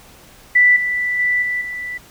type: tone with level steps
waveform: sine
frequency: 1976 Hz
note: B6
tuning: in tune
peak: -8 / -17 / -14 / -18 / -24 dBFS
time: 0.55-1.98 s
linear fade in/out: 10 ms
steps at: 0.76 / 1.19 / 1.42 / 1.61 s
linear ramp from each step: 5 ms
effects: pink hiss -45 dBFS RMS until 2.1 s